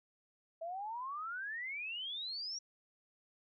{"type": "exponential sweep", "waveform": "sine", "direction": "up", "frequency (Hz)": [644, 5740], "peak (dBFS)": -39, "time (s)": [0.61, 2.59], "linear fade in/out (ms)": 10, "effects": []}